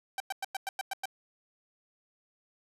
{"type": "tone bursts", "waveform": "sawtooth", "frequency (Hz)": 776, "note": "G5", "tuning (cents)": -18, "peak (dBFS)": -28, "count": 8, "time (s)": [0.18, 1.056], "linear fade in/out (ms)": 2, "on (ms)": 22, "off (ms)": 100, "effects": ["resampled to 32000 Hz", "11-bit"]}